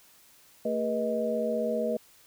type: tone cluster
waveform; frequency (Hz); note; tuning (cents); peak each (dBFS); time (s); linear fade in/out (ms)
sine; 225.7 / 408.5 / 483.8 / 627; A3 / G#4 / B4 / D#5; +44 / -29 / -36 / +13; -32 / -38 / -30 / -30; 0.65-1.97; 5
effects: white hiss -58 dBFS RMS until 2.26 s